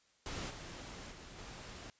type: noise with level steps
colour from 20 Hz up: pink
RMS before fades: -42 / -48 / -52 / -49 dBFS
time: 0.26-1.9 s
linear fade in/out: 0 ms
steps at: 0.49 / 1.1 / 1.37 s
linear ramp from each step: 20 ms
effects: white hiss -71 dBFS RMS until 1.99 s + resampled to 16000 Hz